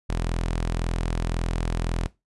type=tone; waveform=sawtooth; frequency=41.89 Hz; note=E1; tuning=29 cents sharp; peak=-20 dBFS; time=0.09-2.07 s; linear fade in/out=10 ms; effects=noise-tail reverb RT60 0.2 s tail -18 dB re dry + resampled to 24000 Hz